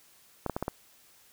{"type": "clicks", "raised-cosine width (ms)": 1, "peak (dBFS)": -16, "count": 5, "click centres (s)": [0.463, 0.497, 0.565, 0.626, 0.681], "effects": ["white hiss -60 dBFS RMS until 1.32 s"]}